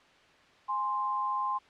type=tone pair together; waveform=sine; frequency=830.6 / 1046.5 Hz; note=G#5 / C6; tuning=0 / 0 cents; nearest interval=major third; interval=400 cents; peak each=-35 / -29 dBFS; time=0.68-1.59 s; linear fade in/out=20 ms; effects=white hiss -59 dBFS RMS until 1.69 s + low-pass 3000 Hz 12 dB/octave